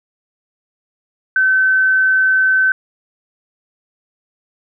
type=tone; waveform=sine; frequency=1530 Hz; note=G6; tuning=42 cents flat; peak=-10 dBFS; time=1.36-2.72 s; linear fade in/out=2 ms; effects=none